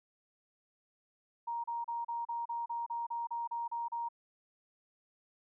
sine tone bursts, 937 Hz, A#5, 9 cents sharp, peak -34 dBFS, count 13, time 1.47-4.088 s, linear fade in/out 10 ms, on 170 ms, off 34 ms, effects none

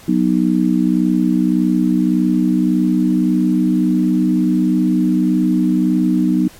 sine chord, B major, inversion second, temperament just, 185.21 / 246.9 / 308.7 Hz, F#3 / B3 / D#4, +2 / 0 / -14 cents, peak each -16 dBFS, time 0.08-6.48 s, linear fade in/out 5 ms, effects pink hiss -42 dBFS RMS until 6.59 s + MP3 64 kbps

